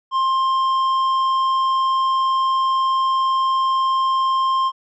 triangle tone with tanh clipping, 1057 Hz, C6, 17 cents sharp, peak -17 dBFS, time 0.11-4.72 s, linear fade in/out 50 ms, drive 11 dB, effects none

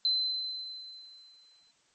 sine tone with exponential decay, 4062 Hz, B7, 48 cents sharp, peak -23 dBFS, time 0.05-1.71 s, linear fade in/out 1 ms, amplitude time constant 360 ms, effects white hiss -68 dBFS RMS until 1.94 s + MP3 32 kbps

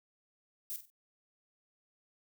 violet noise with echo, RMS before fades -39 dBFS, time 0.7-0.76 s, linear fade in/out 0 ms, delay 47 ms, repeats 3, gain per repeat -10 dB, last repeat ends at 0.901 s, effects none

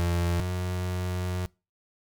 35% pulse tone pair in turn, 86.4 / 90.57 Hz, F2 / F#2, -18 / -36 cents, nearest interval minor second, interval 82 cents, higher second, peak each -22 / -26 dBFS, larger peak first, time 0-0.4 / 0.4-1.46 s, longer second, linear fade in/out 0 ms, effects noise-tail reverb RT60 0.3 s tail -24 dB re dry

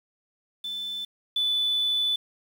sine tone pair in turn, 3520 / 3486 Hz, A7 / A7, 0 / -17 cents, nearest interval unison, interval 17 cents, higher first, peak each -30 / -21 dBFS, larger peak second, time 0.64-1.05 / 1.36-2.16 s, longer second, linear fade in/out 5 ms, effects tanh soft clip ceiling -18 dBFS + 8-bit

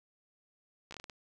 slowing click train, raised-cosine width 0.2 ms, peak -28 dBFS, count 7, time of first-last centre 0.91-1.098 s, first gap 14 ms, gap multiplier 1.32, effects none

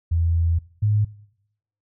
sine tone pair in turn, 83.6 / 105.33 Hz, E2 / G#2, +25 / +25 cents, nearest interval major third, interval 400 cents, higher second, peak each -17 / -16 dBFS, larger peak second, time 0.11-0.59 / 0.82-1.05 s, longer first, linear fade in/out 10 ms, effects noise-tail reverb RT60 0.8 s tail -22 dB re dry

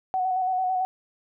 sine tone with vibrato, 744 Hz, F#5, 9 cents sharp, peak -22 dBFS, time 0.14-0.85 s, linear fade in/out 0 ms, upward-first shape square, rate 9 Hz, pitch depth 24 cents each way, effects none

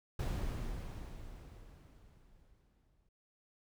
brown noise with exponential decay, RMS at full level -34 dBFS, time 0.19-3.09 s, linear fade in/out 5 ms, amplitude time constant 630 ms, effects none

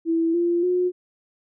sine tone with pitch steps, 329.6 / 344.8 / 360.7 Hz, E4 / F4 / F#4, 0 / -22 / -44 cents, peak -18 dBFS, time 0.05-0.92 s, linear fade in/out 50 ms, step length 290 ms, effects none

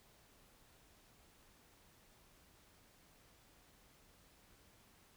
silence, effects pink hiss -67 dBFS RMS until 5.16 s

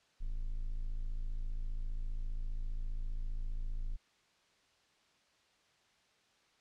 triangle tone, 27.5 Hz, A0, in tune, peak -32 dBFS, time 0.2-3.97 s, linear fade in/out 20 ms, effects white hiss -70 dBFS RMS until 6.6 s + low-pass 5000 Hz 12 dB/octave

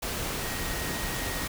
sine tone in noise, 1880 Hz, A#6, 14 cents sharp, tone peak -40 dBFS, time 0.41-1.47 s, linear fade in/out 10 ms, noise pink, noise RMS -32 dBFS, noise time 0.02-1.48 s, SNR -11 dB, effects none

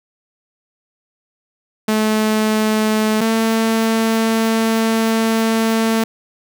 sawtooth tone pair in turn, 216.3 / 224.2 Hz, A3 / A3, -29 / +33 cents, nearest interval minor second, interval 62 cents, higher second, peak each -10 dBFS, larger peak neither, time 1.88-3.21 / 3.21-6.04 s, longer second, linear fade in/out 5 ms, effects none

